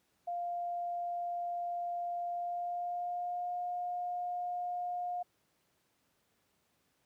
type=tone with pitch glide; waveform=sine; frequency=699 to 712 Hz; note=F5 to F5; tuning=+1 to +33 cents; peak=-34 dBFS; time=0.27-5.23 s; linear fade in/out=10 ms; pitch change=+32 cents; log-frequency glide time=2.28-3.54 s; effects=pink hiss -75 dBFS RMS until 7.05 s + high-pass 100 Hz 12 dB/octave